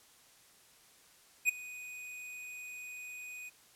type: tone with ADSR envelope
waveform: square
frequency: 2487 Hz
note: D#7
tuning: 1 cent flat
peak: -23 dBFS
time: 1.45-3.5 s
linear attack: 40 ms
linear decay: 8 ms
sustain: -21 dB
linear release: 20 ms
effects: white hiss -62 dBFS RMS until 3.75 s + low-pass 12000 Hz 12 dB/octave